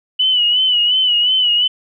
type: tone with vibrato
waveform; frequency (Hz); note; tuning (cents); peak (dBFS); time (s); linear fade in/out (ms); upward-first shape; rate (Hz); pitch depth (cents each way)
sine; 2965; F#7; +3; -11; 0.19-1.68; 10; sine; 2.8; 61
effects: none